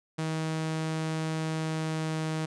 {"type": "tone with pitch glide", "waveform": "sawtooth", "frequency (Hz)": [158.9, 157.89], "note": ["D#3", "D#3"], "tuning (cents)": [37, 26], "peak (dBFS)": -25, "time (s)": [0.18, 2.46], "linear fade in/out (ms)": 10, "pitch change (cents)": -11, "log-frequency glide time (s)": [1.54, 2.31], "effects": ["resampled to 22050 Hz"]}